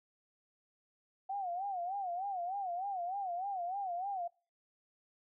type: tone with vibrato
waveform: sine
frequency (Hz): 747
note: F#5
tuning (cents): +16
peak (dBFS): -35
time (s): 1.29-4.28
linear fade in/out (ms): 10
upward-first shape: sine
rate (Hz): 3.3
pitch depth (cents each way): 140
effects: noise-tail reverb RT60 0.4 s tail -25 dB re dry